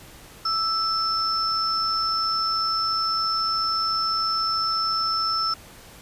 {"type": "tone pair together", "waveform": "sine", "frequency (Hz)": [1319, 5297], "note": ["E6", "E8"], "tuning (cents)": [1, 8], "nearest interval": "2 octaves", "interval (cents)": 2407, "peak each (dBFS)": -24, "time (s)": [0.45, 5.54], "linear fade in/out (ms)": 5, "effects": ["pink hiss -46 dBFS RMS until 6.01 s", "resampled to 32000 Hz"]}